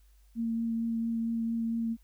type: tone with vibrato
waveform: sine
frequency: 228.9 Hz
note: A#3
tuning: 31 cents flat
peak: -28 dBFS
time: 0.35-1.97 s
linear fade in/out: 50 ms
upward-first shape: triangle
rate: 4.4 Hz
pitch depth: 14 cents each way
effects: added 50 Hz sine -57 dBFS peak until 2.03 s + white hiss -71 dBFS RMS until 2.03 s